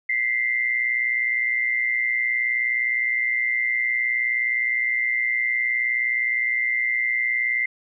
sine tone pair together, 1973.6 / 2093 Hz, B6 / C7, -2 / 0 cents, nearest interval minor second, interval 102 cents, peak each -26 / -21 dBFS, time 0.09-7.66 s, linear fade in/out 5 ms, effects none

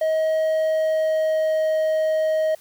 triangle tone with pitch glide, 633 to 628.6 Hz, D#5 to D#5, +30 to +18 cents, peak -16 dBFS, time 0.01-2.55 s, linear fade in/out 5 ms, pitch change -12 cents, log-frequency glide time 0.35-1.67 s, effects white hiss -52 dBFS RMS until 2.6 s

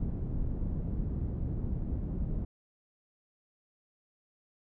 pink low-pass noise, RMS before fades -33 dBFS, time 0-2.45 s, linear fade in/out 5 ms, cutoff 210 Hz, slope 12 dB/octave, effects none

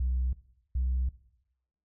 sine tone pair in turn, 62.9 / 63.41 Hz, B1 / B1, +32 / +46 cents, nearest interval unison, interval 14 cents, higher second, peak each -24 dBFS, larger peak neither, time 0-0.33 / 0.75-1.09 s, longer second, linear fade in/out 5 ms, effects noise-tail reverb RT60 0.8 s tail -18 dB re dry + tanh soft clip ceiling -23 dBFS

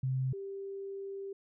sine tone pair in turn, 130.81 / 393 Hz, C3 / G4, 0 / +4 cents, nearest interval octave + perfect fifth, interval 1904 cents, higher second, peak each -29 / -38 dBFS, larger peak first, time 0.03-0.33 / 0.33-1.33 s, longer second, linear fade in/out 5 ms, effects none

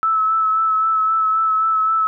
sine tone with vibrato, 1305 Hz, E6, 18 cents flat, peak -14 dBFS, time 0.03-2.07 s, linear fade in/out 0 ms, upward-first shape sine, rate 3.8 Hz, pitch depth 20 cents each way, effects none

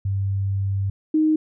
sine tone pair in turn, 98 / 311.1 Hz, G2 / D#4, 0 / 0 cents, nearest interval octave + minor sixth, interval 2000 cents, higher second, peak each -20 / -15 dBFS, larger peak second, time 0.05-0.9 / 1.14-1.36 s, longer first, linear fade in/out 5 ms, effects none

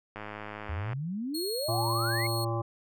click train, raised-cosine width 0.5 ms, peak -24 dBFS, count 82, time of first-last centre 0.16-0.931 s, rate 105 Hz
sine exponential sweep, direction up, 74.9 to 2217 Hz, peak -31 dBFS, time 0.69-2.27 s, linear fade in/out 5 ms
sawtooth tone, 4303 Hz, C8, 48 cents sharp, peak -31 dBFS, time 1.34-2.45 s, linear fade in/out 10 ms
harmonic tone, 115 Hz, A#2, 23 cents flat, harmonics 1 / 3 / 5 / 7 / 9 / 10, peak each -30 / -35 / -37 / -38 / -40 / -40 dBFS, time 1.68-2.62 s, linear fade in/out 10 ms
effects none

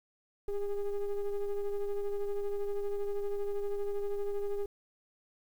triangle ring-modulated tone, 205.3 Hz, G#3, 20 cents flat, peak -25 dBFS, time 0.48-4.66 s, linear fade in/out 5 ms, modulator 199 Hz, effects 10-bit

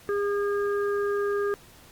harmonic tone, 406.3 Hz, G#4, 38 cents flat, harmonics 1 / 3 / 4, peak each -24 / -34 / -36 dBFS, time 0.09-1.54 s, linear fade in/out 0 ms, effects pink hiss -52 dBFS RMS until 1.91 s + Opus 48 kbps

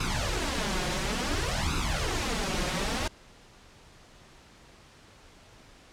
pink noise with flanger, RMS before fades -29 dBFS, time 0-3.08 s, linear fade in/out 5 ms, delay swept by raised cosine 0.78 to 5.58 ms, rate 0.57 Hz, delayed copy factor +0.8, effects pink hiss -54 dBFS RMS until 5.92 s + low-pass 7000 Hz 12 dB/octave

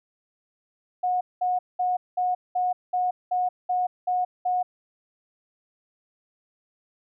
sine tone bursts, 727 Hz, F#5, 31 cents flat, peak -21 dBFS, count 10, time 1.03-4.63 s, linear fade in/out 10 ms, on 180 ms, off 200 ms, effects none

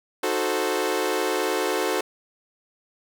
sawtooth chord, D# diminished seventh, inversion none, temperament equal, 311.1 / 370 / 440 / 523.3 Hz, D#4 / F#4 / A4 / C5, 0 / 0 / 0 / 0 cents, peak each -27 / -23 / -23 / -25 dBFS, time 0.23-2.01 s, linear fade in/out 5 ms, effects none

